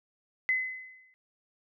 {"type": "tone with exponential decay", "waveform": "sine", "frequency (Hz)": 2033, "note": "B6", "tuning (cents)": 50, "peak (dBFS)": -22, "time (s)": [0.49, 1.14], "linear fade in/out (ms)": 0, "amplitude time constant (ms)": 140, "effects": []}